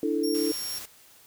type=chord; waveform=sine; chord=D suspended second; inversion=none; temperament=equal; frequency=293.7 / 329.6 / 440 Hz; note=D4 / E4 / A4; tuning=0 / 0 / 0 cents; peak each=-28 dBFS; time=0.03-0.52 s; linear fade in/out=2 ms
type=tone; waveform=25% pulse; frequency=5540 Hz; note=F8; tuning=15 cents flat; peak=-27 dBFS; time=0.23-0.79 s; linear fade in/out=10 ms
type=noise; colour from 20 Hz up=white; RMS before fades=-40 dBFS; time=0.34-0.86 s; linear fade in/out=10 ms
effects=white hiss -55 dBFS RMS until 1.26 s